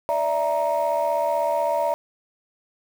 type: tone cluster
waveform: sine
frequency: 584 / 660 / 937 Hz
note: D5 / E5 / A#5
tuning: -10 / +2 / +9 cents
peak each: -23 dBFS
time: 0.09-1.94 s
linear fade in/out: 0 ms
effects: tanh soft clip ceiling -14 dBFS + 7-bit